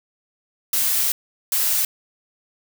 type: noise bursts at uneven times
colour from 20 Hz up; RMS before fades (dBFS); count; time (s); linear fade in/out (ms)
blue; -20; 2; 0.73-1.12 / 1.52-1.85; 2
effects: none